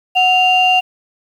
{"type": "tone pair together", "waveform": "sine", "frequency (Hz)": [738, 2786], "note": ["F#5", "F7"], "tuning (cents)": [-5, -5], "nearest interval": "octave + major seventh", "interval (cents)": 2300, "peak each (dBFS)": -11, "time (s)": [0.15, 0.81], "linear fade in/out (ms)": 20, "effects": ["tanh soft clip ceiling -3 dBFS", "7-bit"]}